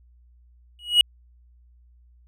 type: tone with exponential growth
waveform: triangle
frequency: 2906 Hz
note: F#7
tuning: 32 cents flat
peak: -7 dBFS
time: 0.79-1.01 s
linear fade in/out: 1 ms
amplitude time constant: 46 ms
effects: added 60 Hz sine -52 dBFS peak until 2.27 s